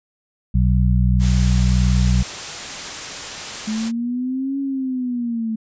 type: harmonic tone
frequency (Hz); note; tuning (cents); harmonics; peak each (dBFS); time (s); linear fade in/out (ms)
61.74; B1; 0; 1 / 2 / 3; -15 / -18 / -20; 0.54-2.23; 10
type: noise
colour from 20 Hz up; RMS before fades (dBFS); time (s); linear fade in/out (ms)
white; -29; 1.19-3.92; 50
type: linear two-way sweep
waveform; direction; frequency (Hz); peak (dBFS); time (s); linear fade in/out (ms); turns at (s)
sine; up then down; 213.5 to 277.2 to 218.8; -20; 3.67-5.56; 10; 4.59
effects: resampled to 16000 Hz